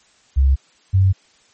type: tone pair in turn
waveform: sine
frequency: 67.3 / 95.48 Hz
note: C2 / G2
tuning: +49 / -45 cents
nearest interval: tritone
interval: 606 cents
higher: second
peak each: -10 dBFS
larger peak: neither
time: 0.36-0.56 / 0.93-1.13 s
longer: neither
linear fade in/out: 20 ms
effects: white hiss -55 dBFS RMS until 1.53 s + MP3 32 kbps